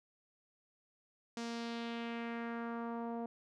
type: tone with low-pass filter sweep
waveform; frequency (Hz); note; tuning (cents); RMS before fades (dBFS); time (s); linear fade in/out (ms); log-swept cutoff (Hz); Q
sawtooth; 233.1; A#3; 0; -41; 1.37-3.26; 2; 6300 to 730; 1.8
effects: none